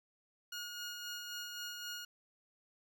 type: tone with tremolo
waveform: 15% pulse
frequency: 1436 Hz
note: F6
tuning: 48 cents sharp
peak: -34 dBFS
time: 0.52-2.05 s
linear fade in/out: 5 ms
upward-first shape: sine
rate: 3.8 Hz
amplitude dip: 35%
effects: none